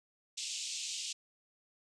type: band-pass noise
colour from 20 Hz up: white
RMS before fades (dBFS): -40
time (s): 0.37-1.13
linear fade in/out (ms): 10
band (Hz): 2600 to 7900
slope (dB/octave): 48
effects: none